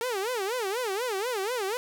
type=tone with vibrato; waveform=sawtooth; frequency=440 Hz; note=A4; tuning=in tune; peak=-24 dBFS; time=0.01-1.77 s; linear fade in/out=0 ms; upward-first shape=sine; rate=4.1 Hz; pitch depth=260 cents each way; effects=none